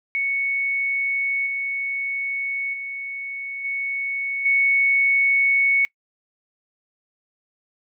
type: tone with level steps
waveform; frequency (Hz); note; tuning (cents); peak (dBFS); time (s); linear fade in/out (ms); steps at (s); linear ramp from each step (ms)
sine; 2217; C#7; 0; -20 / -23 / -28 / -23 / -15; 0.15-5.85; 0; 1.46 / 2.73 / 3.64 / 4.45; 10
effects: noise-tail reverb RT60 0.1 s tail -24 dB re dry